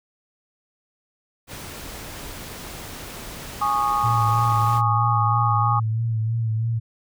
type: noise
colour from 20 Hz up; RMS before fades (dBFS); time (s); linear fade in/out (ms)
pink; -36; 1.47-4.82; 50
type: chord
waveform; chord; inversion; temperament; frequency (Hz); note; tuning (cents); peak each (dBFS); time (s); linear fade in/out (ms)
sine; Ab suspended fourth; none; equal with one note detuned; 830.6 / 1108.7 / 1230.9; Ab5 / Db6 / Eb6; 0 / 0 / -19; -23; 3.61-5.8; 10
type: tone with vibrato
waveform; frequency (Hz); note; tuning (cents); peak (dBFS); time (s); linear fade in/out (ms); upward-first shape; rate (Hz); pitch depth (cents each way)
sine; 112.7; A2; +42; -20; 4.03-6.8; 20; sine; 3.1; 43
effects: none